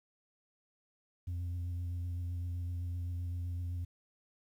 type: tone with vibrato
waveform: sine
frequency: 87.8 Hz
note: F2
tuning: 10 cents sharp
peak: -32 dBFS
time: 1.27-3.85 s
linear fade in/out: 10 ms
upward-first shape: triangle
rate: 7.8 Hz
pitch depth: 25 cents each way
effects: tanh soft clip ceiling -34 dBFS + 11-bit